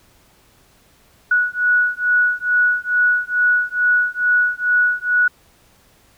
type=beating tone pair; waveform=sine; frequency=1466 / 1468.3 Hz; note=F#6 / F#6; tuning=-16 / -14 cents; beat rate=2.3 Hz; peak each=-17 / -17 dBFS; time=1.31-5.28 s; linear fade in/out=5 ms; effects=pink hiss -54 dBFS RMS until 6.17 s